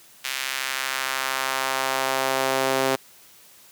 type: tone with high-pass filter sweep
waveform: sawtooth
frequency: 133 Hz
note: C3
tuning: 29 cents sharp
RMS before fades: -25 dBFS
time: 0.24-2.96 s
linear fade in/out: 10 ms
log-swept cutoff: 2300 to 420 Hz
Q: 1.1
effects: white hiss -51 dBFS RMS until 3.71 s + high-pass 80 Hz 12 dB/octave